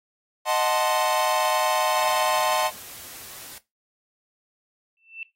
45% pulse chord, D# diminished seventh, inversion none, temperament equal, 622.3 / 740 / 880 / 1046.5 Hz, D#5 / F#5 / A5 / C6, 0 / 0 / 0 / 0 cents, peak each -26 dBFS, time 0.45-2.71 s, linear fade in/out 50 ms
white noise, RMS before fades -41 dBFS, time 1.97-3.58 s, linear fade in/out 0 ms
sine tone with exponential growth, 2670 Hz, E7, 22 cents sharp, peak -29 dBFS, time 4.97-5.23 s, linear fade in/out 1 ms, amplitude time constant 55 ms
effects noise-tail reverb RT60 0.2 s tail -18 dB re dry + AAC 48 kbps

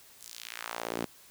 sawtooth tone with high-pass filter sweep, 57.6 Hz, A#1, 20 cents flat, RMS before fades -39 dBFS, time 0.2-1.06 s, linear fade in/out 20 ms, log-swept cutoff 8100 to 230 Hz, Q 1.3, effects white hiss -56 dBFS RMS until 1.3 s

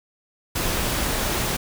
pink noise, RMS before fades -24 dBFS, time 0.55-1.57 s, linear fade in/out 10 ms, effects none

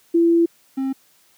sine / triangle tone pair in turn, 336.7 / 267.2 Hz, E4 / C4, +37 / +36 cents, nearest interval major third, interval 401 cents, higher first, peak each -12 / -18 dBFS, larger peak first, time 0.14-0.46 / 0.77-0.93 s, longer first, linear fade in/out 10 ms, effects white hiss -57 dBFS RMS until 1.37 s + high-pass 100 Hz 12 dB/octave

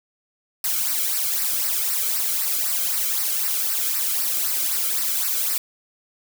blue noise with flanger, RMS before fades -23 dBFS, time 0.64-5.58 s, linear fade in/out 2 ms, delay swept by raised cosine 0.29 to 1.13 ms, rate 3.9 Hz, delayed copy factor -0.7, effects none

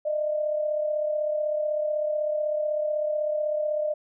sine tone pair together, 604 / 640 Hz, D5 / D#5, +48 / +49 cents, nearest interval minor second, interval 101 cents, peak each -24 / -33 dBFS, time 0.05-3.94 s, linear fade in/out 10 ms, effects none

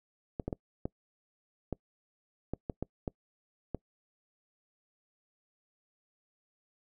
clicks, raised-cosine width 2 ms, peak -20 dBFS, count 10, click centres 0.398 / 0.48 / 0.528 / 0.855 / 1.727 / 2.536 / 2.698 / 2.826 / 3.078 / 3.747 s, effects noise-tail reverb RT60 0.1 s tail -25 dB re dry

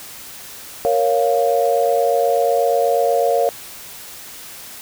sine chord, Bb minor, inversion none, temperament equal, 466.2 / 554.4 / 698.5 Hz, Bb4 / Db5 / F5, 0 / 0 / 0 cents, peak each -18 dBFS, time 0.85-3.49 s, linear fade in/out 0 ms, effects white hiss -36 dBFS RMS until 4.81 s

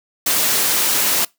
white noise, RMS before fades -17 dBFS, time 0.26-1.25 s, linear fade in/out 5 ms, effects noise-tail reverb RT60 0.2 s tail -24 dB re dry + high-pass 150 Hz 12 dB/octave

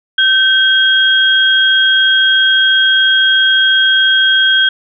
sine tone pair together, 1546 / 3263 Hz, G6 / G#7, -24 / -31 cents, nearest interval octave + minor second, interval 1293 cents, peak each -10 dBFS, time 0.18-4.69 s, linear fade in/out 5 ms, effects none

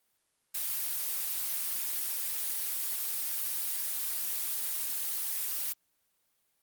blue noise, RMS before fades -33 dBFS, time 0.54-5.73 s, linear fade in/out 10 ms, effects white hiss -75 dBFS RMS until 6.62 s + Opus 32 kbps

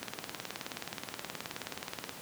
click train, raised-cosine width 0.2 ms, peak -19 dBFS, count 40, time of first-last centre 0.03-2.093 s, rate 18.9 Hz, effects pink hiss -46 dBFS RMS until 2.21 s + high-pass 150 Hz 12 dB/octave

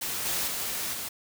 white noise with level steps, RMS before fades -32 / -29 / -32 / -35 dBFS, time 0.01-1.09 s, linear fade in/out 10 ms, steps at 0.25 / 0.47 / 0.93 s, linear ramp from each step 10 ms, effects none

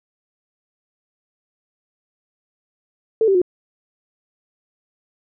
sine tone with pitch steps, 443.9 / 389 / 360.6 Hz, A4 / G4 / F#4, +15 / -13 / -45 cents, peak -12 dBFS, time 3.21-3.417 s, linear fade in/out 2 ms, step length 69 ms, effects none

